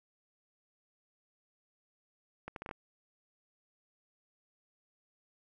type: accelerating click train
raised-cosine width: 0.5 ms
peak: -26 dBFS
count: 6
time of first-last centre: 2.48-2.712 s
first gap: 82 ms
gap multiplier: 0.71
effects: none